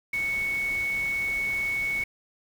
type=tone in noise; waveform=sine; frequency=2217 Hz; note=C#7; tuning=in tune; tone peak=-25 dBFS; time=0.13-2.04 s; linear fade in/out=5 ms; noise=pink; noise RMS=-42 dBFS; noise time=0.13-2.04 s; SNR=+14 dB; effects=none